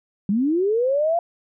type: linear sweep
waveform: sine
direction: up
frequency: 188.1 to 698.5 Hz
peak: -17 dBFS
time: 0.29-1.19 s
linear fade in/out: 2 ms
effects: none